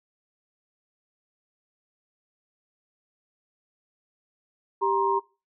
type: tone cluster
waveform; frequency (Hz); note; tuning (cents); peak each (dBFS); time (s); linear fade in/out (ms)
sine; 392.5 / 943 / 1054; G4 / A#5 / C6; +2 / +20 / +12; -26 / -23 / -28; 4.81-5.2; 20
effects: noise-tail reverb RT60 0.3 s tail -22 dB re dry